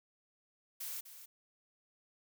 blue noise with echo, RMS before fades -42 dBFS, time 0.8-1.01 s, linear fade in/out 10 ms, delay 250 ms, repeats 1, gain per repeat -11 dB, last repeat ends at 1.26 s, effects none

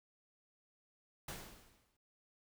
pink noise with exponential decay, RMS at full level -43 dBFS, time 1.28-1.97 s, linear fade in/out 5 ms, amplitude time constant 150 ms, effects none

